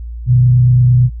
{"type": "tone with frequency modulation", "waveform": "sine", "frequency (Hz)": 123.9, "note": "B2", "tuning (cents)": 6, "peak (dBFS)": -6, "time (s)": [0.26, 1.1], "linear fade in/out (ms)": 50, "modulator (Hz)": 28.9, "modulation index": 0.29, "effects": ["noise-tail reverb RT60 0.1 s tail -24 dB re dry", "added 58 Hz sine -23 dBFS peak until 1.2 s"]}